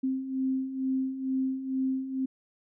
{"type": "beating tone pair", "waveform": "sine", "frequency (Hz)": [261.6, 263.8], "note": ["C4", "C4"], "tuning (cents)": [0, 14], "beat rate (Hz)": 2.2, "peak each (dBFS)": [-34, -28], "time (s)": [0.03, 2.26], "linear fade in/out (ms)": 10, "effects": []}